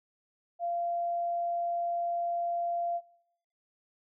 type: tone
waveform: sine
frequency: 690 Hz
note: F5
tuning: 21 cents flat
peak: -29 dBFS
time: 0.59-3.01 s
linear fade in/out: 50 ms
effects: noise-tail reverb RT60 0.8 s tail -20 dB re dry